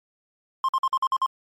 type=tone bursts; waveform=triangle; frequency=1058 Hz; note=C6; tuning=19 cents sharp; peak=-17 dBFS; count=7; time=0.64-1.262 s; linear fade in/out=2 ms; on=46 ms; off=50 ms; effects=MP3 64 kbps